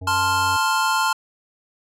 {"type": "harmonic tone", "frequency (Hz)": 92.5, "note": "F#2", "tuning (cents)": 0, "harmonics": [1, 3, 5, 7, 9], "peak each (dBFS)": [-30, -40, -44, -47, -49], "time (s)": [0.01, 0.57], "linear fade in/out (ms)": 10}
{"type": "chord", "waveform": "square", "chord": "F major", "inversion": "first", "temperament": "equal", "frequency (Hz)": [880, 1046.5, 1396.9], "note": ["A5", "C6", "F6"], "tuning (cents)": [0, 0, 0], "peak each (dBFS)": -23, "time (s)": [0.07, 1.13], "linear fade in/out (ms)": 5}
{"effects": ["low-pass 12000 Hz 12 dB/octave"]}